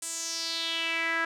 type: tone with band-pass filter sweep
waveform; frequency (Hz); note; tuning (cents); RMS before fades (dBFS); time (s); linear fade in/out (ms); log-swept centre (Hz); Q
sawtooth; 330.2; E4; +3; -31; 0.02-1.25; 5; 8500 to 1600; 3.9
effects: none